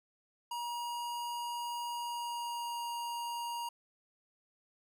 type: tone with pitch glide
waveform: square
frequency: 953 to 944.8 Hz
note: A#5 to A#5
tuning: +38 to +23 cents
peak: -37 dBFS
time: 0.51-3.69 s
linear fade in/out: 5 ms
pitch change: -15 cents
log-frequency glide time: 1.9-2.87 s
effects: none